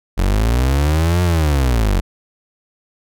35% pulse linear two-way sweep, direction up then down, 43.53 to 90 to 43.53 Hz, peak -11 dBFS, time 0.17-2.01 s, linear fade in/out 20 ms, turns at 1.22 s, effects none

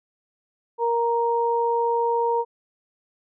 sine tone pair together, 468.4 / 934 Hz, A#4 / A#5, +8 / +3 cents, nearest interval octave, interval 1195 cents, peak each -22 dBFS, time 0.78-2.45 s, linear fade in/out 50 ms, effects none

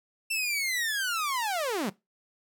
sawtooth linear sweep, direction down, 2700 to 167.3 Hz, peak -24 dBFS, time 0.3-1.9 s, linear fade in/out 10 ms, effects noise-tail reverb RT60 0.2 s tail -19 dB re dry

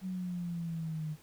sine exponential sweep, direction down, 188.6 to 152 Hz, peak -34 dBFS, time 0.01-1.17 s, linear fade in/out 50 ms, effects pink hiss -60 dBFS RMS until 1.22 s

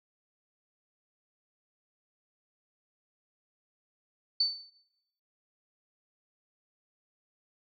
sine tone with exponential decay, 4520 Hz, C#8, 33 cents sharp, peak -21 dBFS, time 4.4-4.7 s, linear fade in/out 5 ms, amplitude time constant 64 ms, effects noise-tail reverb RT60 0.9 s tail -22 dB re dry

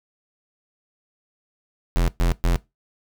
square tone bursts, 42.96 Hz, F1, 28 cents flat, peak -17 dBFS, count 3, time 1.96-2.56 s, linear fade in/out 0 ms, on 120 ms, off 120 ms, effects noise-tail reverb RT60 0.2 s tail -20 dB re dry

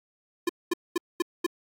square tone bursts, 347.2 Hz, F4, 10 cents flat, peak -23 dBFS, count 5, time 0.47-1.465 s, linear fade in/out 5 ms, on 23 ms, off 220 ms, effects AAC 64 kbps

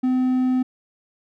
triangle tone, 255.5 Hz, C4, 41 cents flat, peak -15 dBFS, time 0.03-0.63 s, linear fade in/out 10 ms, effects none

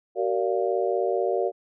harmonic tone with a mistuned harmonic, 116 Hz, A#2, 8 cents flat, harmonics 3 / 4 / 5 / 6, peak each -26 / -27 / -28 / -29 dBFS, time 0.15-1.52 s, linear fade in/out 50 ms, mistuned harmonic 3, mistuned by +150 cents, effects none

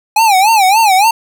square tone with vibrato, 823 Hz, G#5, 16 cents flat, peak -7 dBFS, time 0.16-1.11 s, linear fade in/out 5 ms, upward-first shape sine, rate 3.5 Hz, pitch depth 180 cents each way, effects none

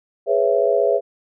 sine chord, C# minor seventh, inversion second, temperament just, 415.8 / 498.9 / 554.4 / 665.2 Hz, G#4 / B4 / C#5 / E5, +2 / +17 / 0 / +16 cents, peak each -20 dBFS, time 0.26-1.01 s, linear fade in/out 50 ms, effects none

